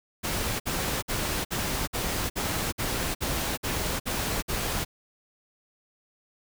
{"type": "noise bursts", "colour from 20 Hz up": "pink", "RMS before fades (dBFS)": -29, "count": 11, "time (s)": [0.23, 4.85], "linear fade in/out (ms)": 20, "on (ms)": 370, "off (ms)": 55, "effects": []}